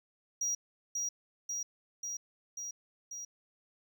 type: tone with echo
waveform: triangle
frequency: 5740 Hz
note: F8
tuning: 47 cents sharp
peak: -29 dBFS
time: 0.41-0.55 s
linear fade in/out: 5 ms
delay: 540 ms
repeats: 5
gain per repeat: -2 dB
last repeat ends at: 3.25 s
effects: none